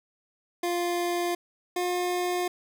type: tone pair in turn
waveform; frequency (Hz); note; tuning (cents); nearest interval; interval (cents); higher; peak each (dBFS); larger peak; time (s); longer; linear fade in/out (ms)
25% pulse; 349.2 / 357.2; F4 / F4; 0 / +39; unison; 39; second; -22; neither; 0.63-1.35 / 1.76-2.48; neither; 5
effects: none